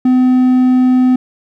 triangle tone, 254.1 Hz, B3, 49 cents sharp, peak -5 dBFS, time 0.05-1.16 s, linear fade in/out 5 ms, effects none

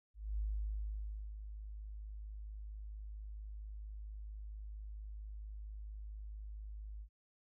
sine tone with ADSR envelope, 52.2 Hz, G#1, 10 cents sharp, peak -34 dBFS, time 0.14-7.09 s, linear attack 240 ms, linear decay 960 ms, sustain -10 dB, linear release 79 ms, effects none

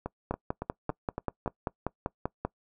two click trains, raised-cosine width 1 ms, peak -15 / -19 dBFS, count 12 / 6, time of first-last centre 0.31-2.45 / 0.06-1.461 s, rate 5.14 / 3.57 Hz, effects noise-tail reverb RT60 0.1 s tail -23 dB re dry

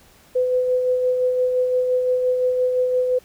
sine tone with tremolo, 504 Hz, B4, 35 cents sharp, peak -15 dBFS, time 0.35-3.19 s, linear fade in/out 10 ms, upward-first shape sine, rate 5.8 Hz, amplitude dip 35%, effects pink hiss -52 dBFS RMS until 3.24 s

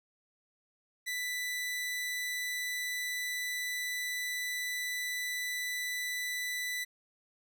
sawtooth tone, 1984 Hz, B6, 7 cents sharp, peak -30 dBFS, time 1.06-6.85 s, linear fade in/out 20 ms, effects none

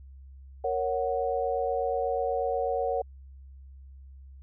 sine chord, F# major, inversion first, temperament equal, 466.2 / 554.4 / 740 Hz, A#4 / C#5 / F#5, 0 / 0 / 0 cents, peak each -30 dBFS, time 0.64-3.02 s, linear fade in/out 5 ms, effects added 67 Hz sine -45 dBFS peak until 4.42 s

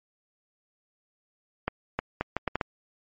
accelerating click train, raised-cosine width 0.5 ms, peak -11 dBFS, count 7, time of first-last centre 1.68-2.612 s, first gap 310 ms, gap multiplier 0.71, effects MP3 32 kbps

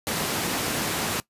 pink high-pass noise, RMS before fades -27 dBFS, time 0.07-1.2 s, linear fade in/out 0 ms, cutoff 140 Hz, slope 12 dB/octave, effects noise-tail reverb RT60 0.1 s tail -19 dB re dry + resampled to 32000 Hz

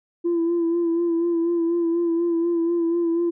sine tone with vibrato, 338.4 Hz, E4, 45 cents sharp, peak -17 dBFS, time 0.24-3.31 s, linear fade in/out 20 ms, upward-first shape sine, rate 4.1 Hz, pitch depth 35 cents each way, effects tanh soft clip ceiling -16 dBFS

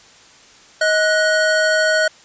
square tone pair together, 629 / 1472 Hz, D#5 / F#6, +19 / -9 cents, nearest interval octave + minor third, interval 1472 cents, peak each -17 dBFS, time 0.81-2.08 s, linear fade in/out 5 ms, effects white hiss -46 dBFS RMS until 2.24 s + resampled to 16000 Hz

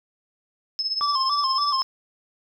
sine tone with tremolo, 5200 Hz, E8, 24 cents flat, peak -20 dBFS, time 0.79-1.83 s, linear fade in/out 0 ms, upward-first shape triangle, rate 17 Hz, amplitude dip 80%
triangle tone with vibrato, 1108 Hz, C#6, 1 cent flat, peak -20 dBFS, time 1.01-1.82 s, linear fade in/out 0 ms, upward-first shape square, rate 3.5 Hz, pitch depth 77 cents each way
effects none

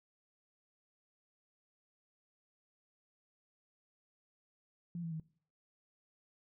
sine tone with pitch steps, 172.2 / 165.38 / 158.82 Hz, F3 / E3 / D#3, -24 / +6 / +36 cents, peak -38 dBFS, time 4.95-5.199 s, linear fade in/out 2 ms, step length 83 ms, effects noise-tail reverb RT60 0.5 s tail -20 dB re dry

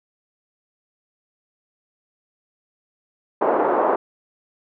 pink band-pass noise, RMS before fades -19 dBFS, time 3.41-3.96 s, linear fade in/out 5 ms, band 350 to 1100 Hz, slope 24 dB/octave, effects none

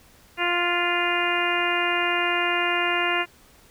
harmonic tone with a mistuned harmonic, 350 Hz, F4, 4 cents sharp, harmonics 1 / 2 / 3 / 4 / 5 / 6 / 7 / 8, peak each -29 / -29 / -29 / -29 / -29 / -29 / -29 / -29 dBFS, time 0.37-3.26 s, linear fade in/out 50 ms, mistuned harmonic 6, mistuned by -21 cents, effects pink hiss -54 dBFS RMS until 3.7 s

